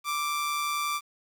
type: tone with amplitude modulation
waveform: sawtooth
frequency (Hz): 1174.7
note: D6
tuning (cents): 0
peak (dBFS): -22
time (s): 0.04-1.01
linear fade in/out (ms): 50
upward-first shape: sine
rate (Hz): 151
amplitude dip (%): 35
effects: 9-bit